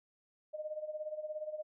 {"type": "tone with tremolo", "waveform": "sine", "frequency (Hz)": 613, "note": "D#5", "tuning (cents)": -26, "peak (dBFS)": -35, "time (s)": [0.53, 1.63], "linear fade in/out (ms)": 20, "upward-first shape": "sine", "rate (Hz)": 17, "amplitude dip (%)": 75, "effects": []}